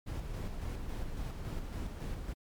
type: noise with tremolo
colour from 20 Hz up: brown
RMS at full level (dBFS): -37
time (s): 0.06-2.34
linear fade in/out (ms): 20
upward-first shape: square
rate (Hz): 3.6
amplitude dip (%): 35
effects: MP3 96 kbps